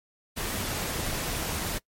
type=noise; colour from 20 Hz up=pink; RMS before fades=-31 dBFS; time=0.36-1.79 s; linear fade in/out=20 ms; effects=noise-tail reverb RT60 0.1 s tail -23 dB re dry + MP3 64 kbps